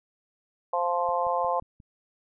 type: harmonic tone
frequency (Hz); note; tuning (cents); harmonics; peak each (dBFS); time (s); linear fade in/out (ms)
174.61; F3; 0; 3 / 4 / 5 / 6; -29 / -29 / -29 / -29; 0.73-1.6; 5
type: click train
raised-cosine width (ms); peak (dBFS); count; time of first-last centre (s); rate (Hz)
5; -38; 5; 1.09-1.802; 5.62
effects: none